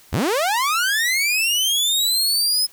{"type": "linear sweep", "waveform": "sawtooth", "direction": "up", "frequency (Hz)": [45.31, 5150], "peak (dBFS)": -14, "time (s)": [0.12, 2.67], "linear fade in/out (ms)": 20, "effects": ["white hiss -50 dBFS RMS until 2.72 s"]}